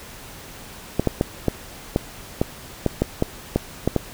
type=clicks; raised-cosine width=2 ms; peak=-4 dBFS; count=12; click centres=0.996 / 1.073 / 1.211 / 1.483 / 1.961 / 2.415 / 2.863 / 3.02 / 3.224 / 3.56 / 3.876 / 3.963 s; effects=pink hiss -40 dBFS RMS until 4.13 s